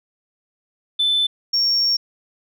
sine tone pair in turn, 3520 / 5514 Hz, A7 / F8, 0 / -23 cents, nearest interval minor sixth, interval 777 cents, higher second, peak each -14 dBFS, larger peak neither, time 0.99-1.27 / 1.53-1.97 s, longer second, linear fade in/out 10 ms, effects tanh soft clip ceiling -12 dBFS

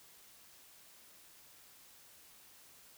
silence, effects white hiss -60 dBFS RMS until 2.97 s

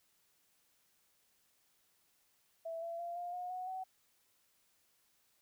sine tone with pitch steps, 659.3 / 673.9 / 688.9 / 704.2 / 719.8 / 735.8 / 752.1 Hz, E5 / E5 / F5 / F5 / F#5 / F#5 / F#5, 0 / +38 / -24 / +14 / -48 / -10 / +28 cents, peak -39 dBFS, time 2.65-3.84 s, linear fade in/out 10 ms, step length 170 ms, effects white hiss -74 dBFS RMS until 5.41 s

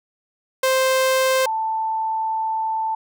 sawtooth / sine tone pair in turn, 523.3 / 884.7 Hz, C5 / A5, 0 / +9 cents, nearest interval major sixth, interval 909 cents, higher second, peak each -12 / -20 dBFS, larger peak first, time 0.63-1.46 / 1.46-2.95 s, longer second, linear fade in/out 5 ms, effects none

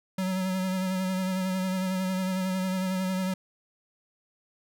square tone with vibrato, 187 Hz, F#3, 19 cents sharp, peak -27 dBFS, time 0.18-3.34 s, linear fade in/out 5 ms, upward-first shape sine, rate 11 Hz, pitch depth 29 cents each way, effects none

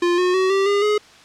square tone with pitch steps, 349.2 / 362.4 / 376 / 390.2 / 404.8 / 420.1 Hz, F4 / F#4 / F#4 / G4 / G#4 / G#4, 0 / -36 / +28 / -8 / -44 / +20 cents, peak -16 dBFS, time 0.02-0.98 s, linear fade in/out 5 ms, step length 160 ms, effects white hiss -46 dBFS RMS until 1.24 s + low-pass 5000 Hz 12 dB/octave

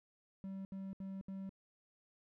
triangle tone bursts, 192.9 Hz, G3, 28 cents flat, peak -40 dBFS, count 4, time 0.44-1.493 s, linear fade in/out 0 ms, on 210 ms, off 71 ms, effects none

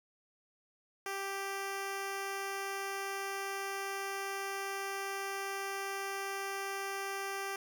10% pulse tone, 392.5 Hz, G4, 2 cents sharp, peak -28 dBFS, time 1.06-7.56 s, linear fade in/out 2 ms, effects 10-bit

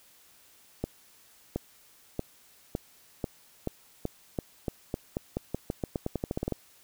accelerating click train, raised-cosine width 2 ms, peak -16 dBFS, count 24, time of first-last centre 0.84-6.523 s, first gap 720 ms, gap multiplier 0.88, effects white hiss -59 dBFS RMS until 6.83 s

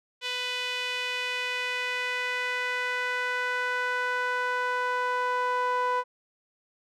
sawtooth tone with band-pass filter sweep, 497.3 Hz, B4, 12 cents sharp, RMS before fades -29 dBFS, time 0.21-6.04 s, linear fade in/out 50 ms, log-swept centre 3100 to 1000 Hz, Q 2.2, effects none

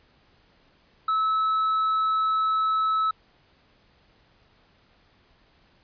triangle tone, 1300 Hz, E6, 24 cents flat, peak -19 dBFS, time 1.08-3.11 s, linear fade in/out 5 ms, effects pink hiss -61 dBFS RMS until 5.83 s + resampled to 11025 Hz

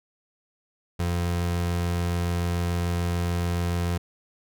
30% pulse tone, 86.9 Hz, F2, 8 cents flat, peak -21 dBFS, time 0.99-3.98 s, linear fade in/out 10 ms, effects none

